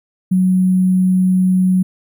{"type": "tone with sample-and-hold", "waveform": "sine", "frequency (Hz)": 185, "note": "F#3", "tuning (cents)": 0, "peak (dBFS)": -10, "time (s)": [0.31, 1.83], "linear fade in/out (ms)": 10, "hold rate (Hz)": 11025, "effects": []}